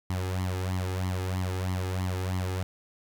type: tone with flanger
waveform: sawtooth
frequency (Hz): 92.5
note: F#2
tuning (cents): 0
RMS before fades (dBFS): -30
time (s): 0.1-2.63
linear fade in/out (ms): 0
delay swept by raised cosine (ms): 0.95 to 2.45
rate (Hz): 3.1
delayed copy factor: +0.75
effects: none